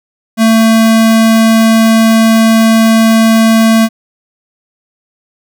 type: tone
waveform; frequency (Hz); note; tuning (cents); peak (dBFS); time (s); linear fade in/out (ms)
square; 224; A3; +31; -5; 0.37-3.89; 50
effects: none